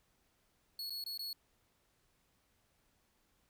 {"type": "tone with dropouts", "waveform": "45% pulse", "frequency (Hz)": 4365, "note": "C#8", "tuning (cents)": -28, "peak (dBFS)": -39, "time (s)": [0.79, 1.33], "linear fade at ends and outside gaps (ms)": 2, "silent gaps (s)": [[0.897, 0.904], [1.04, 1.062], [1.176, 1.192]], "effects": ["pink hiss -75 dBFS RMS until 3.49 s"]}